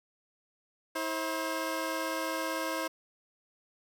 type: tone pair together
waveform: 15% pulse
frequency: 322.8 / 532 Hz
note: E4 / C5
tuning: -36 / +29 cents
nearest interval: major sixth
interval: 865 cents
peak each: -28 dBFS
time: 0.95-2.88 s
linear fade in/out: 10 ms
effects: none